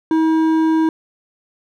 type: tone with hard clipping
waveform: sine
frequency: 320 Hz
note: D#4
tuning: 49 cents sharp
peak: -14 dBFS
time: 0.11-0.89 s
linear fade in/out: 2 ms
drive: 8 dB
effects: none